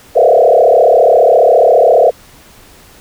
sine tone with frequency modulation, 579 Hz, D5, 25 cents flat, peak -4 dBFS, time 0.15-2.11 s, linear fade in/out 20 ms, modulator 34.6 Hz, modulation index 3.6, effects pink hiss -41 dBFS RMS until 3 s

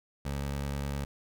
20% pulse tone, 70.1 Hz, C#2, 20 cents sharp, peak -27 dBFS, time 0.25-1.05 s, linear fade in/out 5 ms, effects none

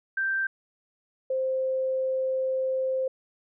sine tone pair in turn, 1568 / 523.3 Hz, G6 / C5, 0 / 0 cents, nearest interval octave + perfect fifth, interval 1900 cents, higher first, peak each -24 dBFS, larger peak neither, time 0.17-0.47 / 1.3-3.08 s, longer second, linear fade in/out 5 ms, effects none

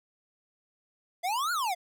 square exponential two-way sweep, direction up then down, 674 to 1474 to 674 Hz, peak -28 dBFS, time 1.23-1.75 s, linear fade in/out 20 ms, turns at 1.52 s, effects none

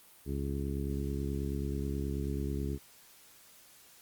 harmonic tone, 69.3 Hz, C#2, in tune, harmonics 1 / 2 / 3 / 4 / 5 / 6, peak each -35 / -38 / -40 / -41 / -42 / -43 dBFS, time 0.25-2.79 s, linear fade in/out 50 ms, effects white hiss -58 dBFS RMS until 4.01 s + Opus 32 kbps

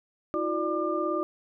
sine tone cluster, 322 / 359.3 / 592 / 1198 Hz, E4 / F4 / D5 / D6, -41 / +49 / +14 / +34 cents, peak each -31 dBFS, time 0.34-1.23 s, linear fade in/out 0 ms, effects none

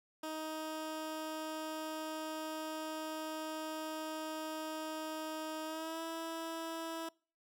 15% pulse tone with pitch glide, 313.5 to 327.6 Hz, D#4 to E4, +13 to -11 cents, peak -33 dBFS, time 0.23-7.09 s, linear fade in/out 5 ms, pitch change +76 cents, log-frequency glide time 5.65-6.02 s, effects noise-tail reverb RT60 0.4 s tail -25 dB re dry

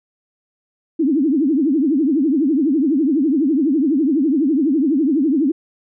sine tone with vibrato, 290.9 Hz, D4, 16 cents flat, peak -13 dBFS, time 0.99-5.52 s, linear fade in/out 10 ms, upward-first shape triangle, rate 12 Hz, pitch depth 290 cents each way, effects none

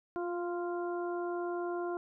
harmonic tone with a mistuned harmonic, 347.9 Hz, F4, 7 cents flat, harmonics 1 / 2 / 3 / 4, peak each -34 / -40 / -44 / -46 dBFS, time 0.16-1.97 s, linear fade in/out 0 ms, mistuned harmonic 1, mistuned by +16 cents, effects none

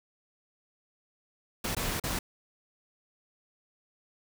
pink noise with dropouts, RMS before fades -32 dBFS, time 1.64-2.19 s, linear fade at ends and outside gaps 5 ms, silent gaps 1.75-1.766 / 1.999-2.037 s, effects none

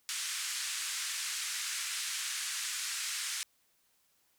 white band-pass noise, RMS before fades -37 dBFS, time 0.09-3.43 s, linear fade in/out 0 ms, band 1400 to 9100 Hz, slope 24 dB/octave, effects white hiss -72 dBFS RMS until 4.38 s

